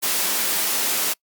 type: high-pass noise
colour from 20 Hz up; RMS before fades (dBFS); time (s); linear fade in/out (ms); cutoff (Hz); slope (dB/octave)
white; -22; 0.02-1.14; 20; 190; 24
effects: noise-tail reverb RT60 0.1 s tail -25 dB re dry + Opus 48 kbps